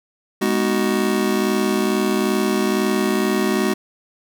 square chord, G# minor seventh, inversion none, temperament just, 207.7 / 249.2 / 311.5 / 373.8 Hz, G#3 / B3 / D#4 / F#4, 0 / +16 / +2 / +18 cents, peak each -22 / -25 / -26 / -22 dBFS, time 0.41-3.74 s, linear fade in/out 10 ms, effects none

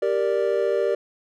triangle chord, G minor, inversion none, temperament equal, 392 / 466.2 / 587.3 Hz, G4 / Bb4 / D5, 0 / 0 / 0 cents, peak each -22 / -22 / -22 dBFS, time 0.02-0.95 s, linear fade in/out 5 ms, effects none

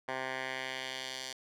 10% pulse tone with band-pass filter sweep, 130.81 Hz, C3, in tune, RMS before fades -39 dBFS, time 0.08-1.33 s, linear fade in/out 5 ms, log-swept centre 1300 to 4900 Hz, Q 1.3, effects none

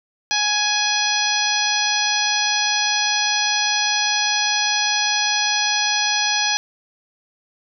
harmonic tone, 835 Hz, G#5, 9 cents sharp, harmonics 1 / 2 / 3 / 4 / 5 / 6 / 7, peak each -25 / -25 / -25 / -25 / -25 / -25 / -25 dBFS, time 0.31-6.57 s, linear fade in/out 0 ms, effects none

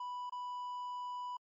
triangle tone with dropouts, 987.8 Hz, B5, in tune, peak -37 dBFS, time 0-1.37 s, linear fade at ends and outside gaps 5 ms, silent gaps 0.297-0.322 s, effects MP3 32 kbps

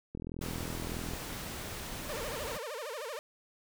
click train, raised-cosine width 3 ms, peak -27 dBFS, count 42, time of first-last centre 0.15-1.136 s, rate 41.6 Hz
pink noise, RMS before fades -41 dBFS, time 0.41-2.58 s, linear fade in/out 10 ms
sawtooth tone with vibrato, 523.3 Hz, C5, in tune, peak -34 dBFS, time 2.09-3.19 s, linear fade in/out 0 ms, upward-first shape sine, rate 13 Hz, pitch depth 290 cents each way
effects none

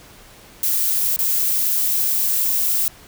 violet noise with dropouts, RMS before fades -19 dBFS, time 0.63-2.88 s, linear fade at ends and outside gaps 2 ms, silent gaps 1.163-1.189 s, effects pink hiss -45 dBFS RMS until 3.07 s

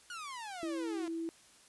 sawtooth exponential sweep, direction down, 1480 to 333.6 Hz, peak -38 dBFS, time 0.1-1.08 s, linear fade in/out 2 ms
sine tone, 330 Hz, E4, 2 cents sharp, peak -35 dBFS, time 0.63-1.29 s, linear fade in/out 0 ms
effects white hiss -61 dBFS RMS until 1.68 s + resampled to 24000 Hz

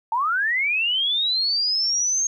sine linear sweep, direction up, 866 to 6490 Hz, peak -19 dBFS, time 0.12-2.27 s, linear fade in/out 2 ms, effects 10-bit

